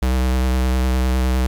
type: tone with vibrato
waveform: square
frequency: 63.8 Hz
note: C2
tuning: 43 cents flat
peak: -16 dBFS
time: 0.02-1.47 s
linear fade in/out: 5 ms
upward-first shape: triangle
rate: 9.8 Hz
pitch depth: 24 cents each way
effects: 8-bit